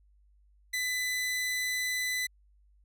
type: tone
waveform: sawtooth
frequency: 2002 Hz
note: B6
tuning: 23 cents sharp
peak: -26 dBFS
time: 0.73-2.27 s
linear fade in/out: 10 ms
effects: added 50 Hz sine -60 dBFS peak until 2.84 s